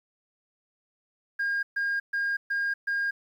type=tone bursts; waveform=sine; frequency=1618 Hz; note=G#6; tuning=46 cents flat; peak=-23 dBFS; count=5; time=1.39-3.11 s; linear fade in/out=10 ms; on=240 ms; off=130 ms; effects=tanh soft clip ceiling -23 dBFS + 10-bit